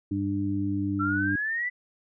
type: harmonic tone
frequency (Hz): 99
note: G2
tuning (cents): +18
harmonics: 1 / 2 / 3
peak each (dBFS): -31 / -33 / -27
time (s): 0.11-1.36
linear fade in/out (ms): 5
type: exponential sweep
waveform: sine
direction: up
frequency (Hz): 1329 to 2007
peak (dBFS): -26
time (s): 0.99-1.7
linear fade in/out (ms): 20
effects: none